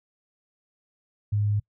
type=tone; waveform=sine; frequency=103.8 Hz; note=G#2; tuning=in tune; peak=-21 dBFS; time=1.32-1.6 s; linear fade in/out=10 ms; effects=noise-tail reverb RT60 0.1 s tail -25 dB re dry